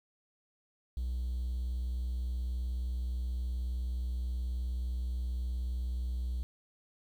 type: tone with vibrato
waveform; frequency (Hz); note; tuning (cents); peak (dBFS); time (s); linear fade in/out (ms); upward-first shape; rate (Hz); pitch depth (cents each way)
triangle; 61.74; B1; 0; -29; 0.97-6.43; 0; sine; 19; 22
effects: tanh soft clip ceiling -26 dBFS + 10-bit